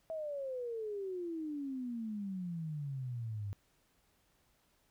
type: exponential sweep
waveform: sine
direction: down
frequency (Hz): 653 to 98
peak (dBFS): -37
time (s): 0.1-3.53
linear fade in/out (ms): 0
effects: pink hiss -73 dBFS RMS until 4.9 s